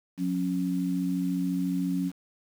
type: tone pair together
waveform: sine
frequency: 180.19 / 274.3 Hz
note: F#3 / C#4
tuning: -46 / -18 cents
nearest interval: perfect fifth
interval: 728 cents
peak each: -28 dBFS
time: 0.17-2.12 s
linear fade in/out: 50 ms
effects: 8-bit